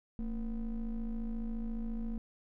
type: ring-modulated tone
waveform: triangle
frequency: 126.7 Hz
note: B2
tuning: 45 cents sharp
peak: -29 dBFS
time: 0.19-2.18 s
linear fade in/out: 0 ms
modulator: 99.5 Hz
effects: none